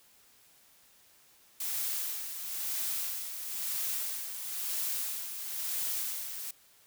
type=noise with tremolo; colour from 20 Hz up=blue; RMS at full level=-33 dBFS; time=1.6-6.51 s; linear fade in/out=5 ms; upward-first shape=sine; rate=1 Hz; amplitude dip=55%; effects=white hiss -62 dBFS RMS until 6.86 s